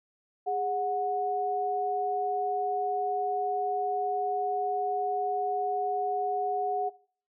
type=tone pair together; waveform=sine; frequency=410.9 / 734.2 Hz; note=G#4 / F#5; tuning=-18 / -14 cents; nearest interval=minor seventh; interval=1004 cents; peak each=-33 / -27 dBFS; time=0.46-6.9 s; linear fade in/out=20 ms; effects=noise-tail reverb RT60 0.5 s tail -22 dB re dry